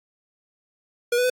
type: tone with pitch steps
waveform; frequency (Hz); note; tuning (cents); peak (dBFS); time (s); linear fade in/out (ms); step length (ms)
square; 479.9 / 495.1 / 503; B4 / B4 / B4; -50 / +4 / +32; -19; 1.12-1.3; 5; 60
effects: AAC 64 kbps